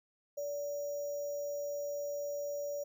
sine tone with sample-and-hold, 576 Hz, D5, 34 cents flat, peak -35 dBFS, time 0.37-2.84 s, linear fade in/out 10 ms, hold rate 6300 Hz, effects none

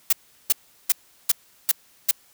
blue noise bursts, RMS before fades -17 dBFS, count 6, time 0.1-2.112 s, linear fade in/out 5 ms, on 27 ms, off 370 ms, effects white hiss -57 dBFS RMS until 2.33 s

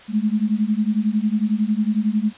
sine beating tone pair, 207.7 / 218.7 Hz, G#3 / A3, 0 / -10 cents, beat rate 11 Hz, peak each -20 dBFS, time 0.08-2.33 s, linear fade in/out 50 ms, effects white hiss -44 dBFS RMS until 2.37 s + resampled to 8000 Hz

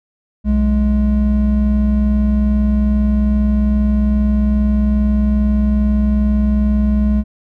triangle tone pair together, 62.53 / 210 Hz, B1 / G#3, +22 / +19 cents, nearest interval octave + major sixth, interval 2097 cents, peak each -12 dBFS, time 0.44-7.24 s, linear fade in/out 50 ms, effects none

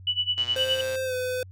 sine tone with tremolo, 2960 Hz, F#7, in tune, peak -20 dBFS, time 0.07-0.81 s, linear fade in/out 2 ms, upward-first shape sine, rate 9.6 Hz, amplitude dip 90%
click train, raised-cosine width 0.2 ms, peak -22 dBFS, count 70, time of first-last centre 0.38-0.955 s, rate 120 Hz
square tone with pitch glide, 523.3 to 505.5 Hz, C5 to B4, 0 to +40 cents, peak -27 dBFS, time 0.56-1.43 s, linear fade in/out 2 ms, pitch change -60 cents, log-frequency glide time 1.04-1.14 s
effects added 93 Hz sine -42 dBFS peak until 1.51 s

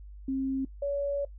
sine tone pair in turn, 267 / 565.8 Hz, C4 / C#5, +35 / +35 cents, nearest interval octave + minor second, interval 1300 cents, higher second, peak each -27 dBFS, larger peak neither, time 0.28-0.65 / 0.82-1.25 s, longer second, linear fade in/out 5 ms, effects noise-tail reverb RT60 0.1 s tail -19 dB re dry + added 50 Hz sine -43 dBFS peak until 1.38 s

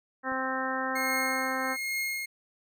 harmonic tone, 261.6 Hz, C4, in tune, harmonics 1 / 2 / 3 / 4 / 5 / 6 / 7, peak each -36 / -36 / -36 / -36 / -36 / -36 / -36 dBFS, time 0.23-1.77 s, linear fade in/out 50 ms
click, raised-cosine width 3 ms, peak -37 dBFS, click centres 0.32 s
40% pulse tone with tremolo, 2146 Hz, C7, 43 cents sharp, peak -27 dBFS, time 0.95-2.26 s, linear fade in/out 10 ms, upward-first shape triangle, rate 1.2 Hz, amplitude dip 75%
effects none

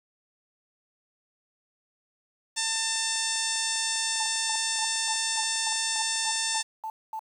harmonic tone, 895 Hz, A5, 29 cents sharp, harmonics 1 / 2 / 3 / 4 / 5 / 6 / 7 / 8 / 9 / 10, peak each -38 / -35 / -38 / -34 / -37 / -33 / -36 / -35 / -36 / -35 dBFS, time 2.56-6.63 s, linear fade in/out 20 ms
sine tone bursts, 880 Hz, A5, in tune, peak -31 dBFS, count 11, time 4.2-7.193 s, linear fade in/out 2 ms, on 63 ms, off 230 ms
effects 9-bit

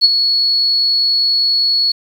sine tone with ADSR envelope, 4375 Hz, C#8, 24 cents flat, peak -3 dBFS, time 0.01-1.92 s, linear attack 35 ms, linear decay 27 ms, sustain -8 dB, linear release 7 ms, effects 7-bit

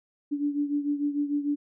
sine beating tone pair, 288.2 / 294.9 Hz, D4 / D4, -33 / +7 cents, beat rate 6.7 Hz, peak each -26 / -31 dBFS, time 0.31-1.56 s, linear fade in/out 20 ms, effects none

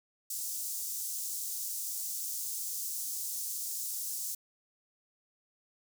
pink high-pass noise, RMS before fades -37 dBFS, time 0.3-4.35 s, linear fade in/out 5 ms, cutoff 6200 Hz, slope 24 dB/octave, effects none

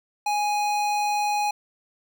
square tone with notch filter, 830.6 Hz, G#5, in tune, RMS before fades -24 dBFS, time 0.26-1.51 s, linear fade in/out 5 ms, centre 12000 Hz, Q 1.1, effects none

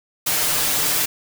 white noise with comb filter, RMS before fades -20 dBFS, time 0.26-1.06 s, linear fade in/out 10 ms, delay 6.6 ms, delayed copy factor +0.65, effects none

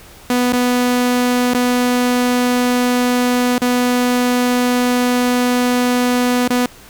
sawtooth tone with dropouts, 246.9 Hz, B3, in tune, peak -9 dBFS, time 0.3-6.66 s, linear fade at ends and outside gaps 2 ms, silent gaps 0.525-0.532 / 1.536-1.547 / 3.582-3.618 / 6.477-6.503 s, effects pink hiss -41 dBFS RMS until 6.89 s

